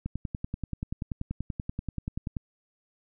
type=click train; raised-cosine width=5 ms; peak=-19 dBFS; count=25; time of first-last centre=0.06-2.368 s; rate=10.4 Hz; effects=none